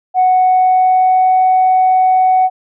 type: tone with pitch glide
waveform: sine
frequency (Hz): 740 to 746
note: F#5 to F#5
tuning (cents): 0 to +14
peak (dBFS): -6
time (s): 0.14-2.5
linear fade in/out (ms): 50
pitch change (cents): +14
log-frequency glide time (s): 0.27-1.4
effects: tanh soft clip ceiling -4 dBFS